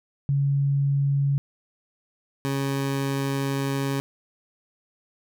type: tone pair in turn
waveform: sine / 20% pulse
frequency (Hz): 140 / 137.52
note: C#3 / C#3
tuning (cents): +18 / -13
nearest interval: unison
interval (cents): 31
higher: first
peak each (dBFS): -19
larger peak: neither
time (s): 0.29-1.38 / 2.45-4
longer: second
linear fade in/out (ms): 0
effects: none